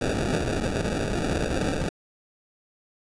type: noise with sample-and-hold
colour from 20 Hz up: violet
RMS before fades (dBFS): -26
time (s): 0.01-1.89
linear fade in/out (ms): 5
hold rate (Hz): 1050
effects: resampled to 22050 Hz